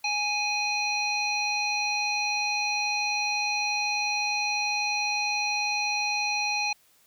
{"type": "harmonic tone", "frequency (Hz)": 830.6, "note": "G#5", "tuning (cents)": 0, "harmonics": [1, 3, 5, 7], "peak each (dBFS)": [-31, -27, -32, -38], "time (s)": [0.04, 6.73], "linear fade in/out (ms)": 5, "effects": ["white hiss -62 dBFS RMS until 7.06 s"]}